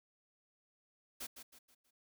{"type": "noise with echo", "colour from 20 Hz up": "white", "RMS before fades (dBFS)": -44, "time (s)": [1.2, 1.27], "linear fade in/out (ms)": 10, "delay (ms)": 160, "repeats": 4, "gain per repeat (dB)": -8, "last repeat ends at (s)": 1.91, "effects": []}